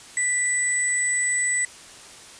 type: tone pair together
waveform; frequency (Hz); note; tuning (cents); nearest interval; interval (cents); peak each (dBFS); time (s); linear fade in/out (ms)
sine; 1975.5 / 7948; B6 / B8; 0 / +10; 2 octaves; 2410; -23; 0.17-1.65; 2
effects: white hiss -44 dBFS RMS until 2.39 s + resampled to 22050 Hz